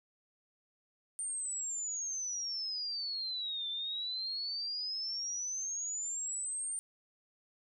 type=exponential two-way sweep; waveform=sine; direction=down then up; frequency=8930 to 3531 to 8930 Hz; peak=-35 dBFS; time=1.19-6.79 s; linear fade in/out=0 ms; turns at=3.69 s; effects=none